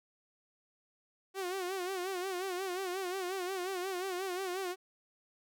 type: tone with vibrato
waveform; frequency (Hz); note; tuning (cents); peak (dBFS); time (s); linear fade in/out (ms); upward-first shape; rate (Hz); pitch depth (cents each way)
sawtooth; 371.4; F#4; +7; -31; 1.34-4.76; 50; sine; 5.6; 89
effects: none